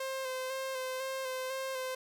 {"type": "tone with vibrato", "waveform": "sawtooth", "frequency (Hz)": 523.3, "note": "C5", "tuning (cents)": 0, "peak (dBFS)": -31, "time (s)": [0, 1.95], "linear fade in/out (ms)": 5, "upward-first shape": "square", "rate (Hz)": 2, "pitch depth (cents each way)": 22, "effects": []}